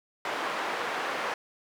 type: band-pass noise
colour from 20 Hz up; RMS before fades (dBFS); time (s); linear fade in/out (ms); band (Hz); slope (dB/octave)
white; -32; 0.25-1.34; 2; 400 to 1500; 12
effects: none